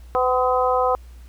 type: harmonic tone with a mistuned harmonic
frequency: 252.8 Hz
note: B3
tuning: 41 cents sharp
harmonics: 2 / 3 / 4 / 5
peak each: -20 / -22 / -23 / -24 dBFS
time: 0.15-0.95 s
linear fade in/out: 0 ms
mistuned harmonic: 4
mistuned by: +17 cents
effects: added 60 Hz sine -39 dBFS peak until 1.28 s + pink hiss -56 dBFS RMS until 1.28 s